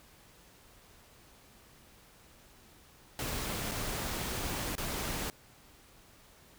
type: noise with dropouts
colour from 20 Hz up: pink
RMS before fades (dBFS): -36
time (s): 3.19-5.3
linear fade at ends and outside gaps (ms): 1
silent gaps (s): 3.713-3.717 / 4.753-4.78
effects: pink hiss -59 dBFS RMS until 6.58 s